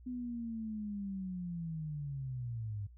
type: linear sweep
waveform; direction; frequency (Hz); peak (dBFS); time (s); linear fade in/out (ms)
sine; down; 252.4 to 98.7; -37; 0.06-2.87; 10
effects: noise-tail reverb RT60 0.1 s tail -26 dB re dry + added 60 Hz sine -53 dBFS peak until 2.97 s